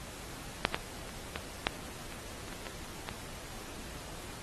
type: clicks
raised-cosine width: 0.3 ms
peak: -6 / -13 / -28 / -19 / -9 / -27 / -29 / -26 / -23 / -20 dBFS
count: 10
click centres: 0.651 / 0.745 / 1.093 / 1.359 / 1.669 / 2.124 / 2.482 / 2.527 / 2.668 / 3.089 s
effects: pink hiss -46 dBFS RMS until 4.42 s + AAC 32 kbps